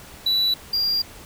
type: tone pair in turn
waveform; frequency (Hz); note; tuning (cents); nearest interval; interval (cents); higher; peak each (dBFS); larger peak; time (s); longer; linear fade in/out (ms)
triangle; 3947 / 4781; B7 / D8; -2 / +30; minor third; 332; second; -16 / -18; first; 0.26-0.54 / 0.73-1.02; second; 5
effects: pink hiss -43 dBFS RMS until 1.25 s